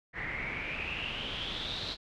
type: noise with low-pass filter sweep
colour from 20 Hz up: pink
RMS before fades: -37 dBFS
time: 0.13-1.97 s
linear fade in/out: 50 ms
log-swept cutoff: 1900 to 4100 Hz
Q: 9.5
effects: none